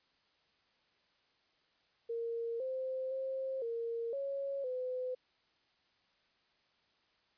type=tone with pitch steps; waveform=sine; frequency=463.4 / 521 / 530 / 463.2 / 553 / 507 Hz; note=A#4 / C5 / C5 / A#4 / C#5 / B4; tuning=-10 / -7 / +22 / -11 / -4 / +45 cents; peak=-35 dBFS; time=2.09-5.15 s; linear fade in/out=10 ms; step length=510 ms; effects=white hiss -73 dBFS RMS until 7.37 s + resampled to 11025 Hz